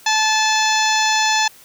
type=harmonic tone with a mistuned harmonic; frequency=870 Hz; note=A5; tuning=20 cents flat; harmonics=1 / 2 / 3 / 4 / 5 / 6 / 7 / 8; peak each=-18 / -21 / -23 / -24 / -25 / -26 / -26 / -27 dBFS; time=0.06-1.48 s; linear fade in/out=5 ms; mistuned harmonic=5; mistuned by=-55 cents; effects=white hiss -46 dBFS RMS until 1.64 s